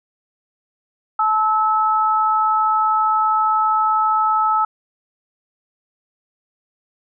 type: tone pair together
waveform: sine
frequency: 867.6 / 1300 Hz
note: A5 / E6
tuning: -25 / -24 cents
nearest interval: perfect fifth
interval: 701 cents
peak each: -18 / -16 dBFS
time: 1.19-4.65 s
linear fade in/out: 5 ms
effects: none